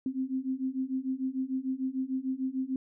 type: beating tone pair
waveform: sine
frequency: 258.4 / 265.1 Hz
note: C4 / C4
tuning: -21 / +23 cents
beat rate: 6.7 Hz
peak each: -33 / -32 dBFS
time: 0.06-2.76 s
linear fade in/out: 2 ms
effects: none